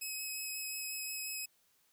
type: tone with vibrato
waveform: 10% pulse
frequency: 2556 Hz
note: D#7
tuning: 46 cents sharp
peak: -30 dBFS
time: 0.01-1.46 s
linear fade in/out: 10 ms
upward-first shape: sine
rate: 5.6 Hz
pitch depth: 9 cents each way
effects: white hiss -72 dBFS RMS until 1.92 s